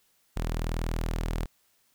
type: tone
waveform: sawtooth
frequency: 40.56 Hz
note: E1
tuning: 27 cents flat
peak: -24 dBFS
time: 0.36-1.46 s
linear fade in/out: 10 ms
effects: white hiss -68 dBFS RMS until 1.94 s